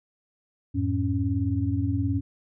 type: tone cluster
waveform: sine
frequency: 88.7 / 107.7 / 276.4 Hz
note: F2 / A2 / C#4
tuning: +27 / -37 / -5 cents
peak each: -27 dBFS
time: 0.74-2.21 s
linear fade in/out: 20 ms
effects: none